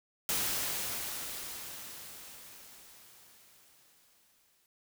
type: noise with exponential decay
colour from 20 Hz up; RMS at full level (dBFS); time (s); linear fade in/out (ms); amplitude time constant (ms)
white; -31; 0.29-4.66; 1; 950
effects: none